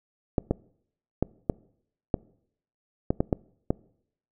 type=clicks; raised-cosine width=2 ms; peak=-9 dBFS; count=9; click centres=0.382 / 0.51 / 1.226 / 1.498 / 2.142 / 3.105 / 3.205 / 3.328 / 3.705 s; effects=noise-tail reverb RT60 0.7 s tail -24 dB re dry